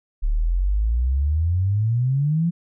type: exponential sweep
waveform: sine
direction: up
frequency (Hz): 35 to 174.61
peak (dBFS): -17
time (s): 0.22-2.51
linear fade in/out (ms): 20
effects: none